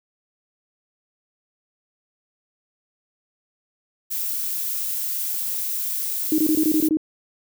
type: noise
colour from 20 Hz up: violet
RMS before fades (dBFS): -26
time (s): 4.1-6.89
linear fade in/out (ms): 20
type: tone bursts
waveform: sine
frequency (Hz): 312.2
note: D#4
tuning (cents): +6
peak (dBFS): -16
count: 8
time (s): 6.32-6.971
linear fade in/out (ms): 2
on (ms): 63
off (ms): 21
effects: none